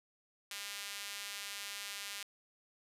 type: tone with high-pass filter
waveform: sawtooth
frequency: 201.8 Hz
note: G#3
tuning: 49 cents flat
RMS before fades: -44 dBFS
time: 0.51-2.23 s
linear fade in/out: 0 ms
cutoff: 2500 Hz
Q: 0.88
effects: resampled to 32000 Hz + 10-bit